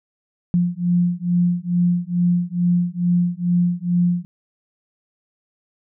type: beating tone pair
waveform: sine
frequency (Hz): 174.61 / 176.91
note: F3 / F3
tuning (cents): 0 / +23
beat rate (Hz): 2.3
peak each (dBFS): -19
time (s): 0.54-4.25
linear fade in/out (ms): 0
effects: none